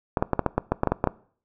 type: clicks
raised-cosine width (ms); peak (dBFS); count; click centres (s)
1; -6; 12; 0.172 / 0.225 / 0.333 / 0.393 / 0.463 / 0.58 / 0.72 / 0.834 / 0.873 / 0.92 / 1.041 / 1.073
effects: noise-tail reverb RT60 0.5 s tail -21 dB re dry